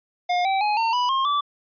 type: tone with pitch steps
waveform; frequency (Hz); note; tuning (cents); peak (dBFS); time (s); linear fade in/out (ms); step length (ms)
square; 713 / 773.1 / 838.2 / 908.8 / 985.3 / 1068.3 / 1158.3; F5 / G5 / G#5 / A#5 / B5 / C6 / D6; +36 / -24 / +16 / -44 / -4 / +36 / -24; -20; 0.29-1.41; 10; 160
effects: resampled to 11025 Hz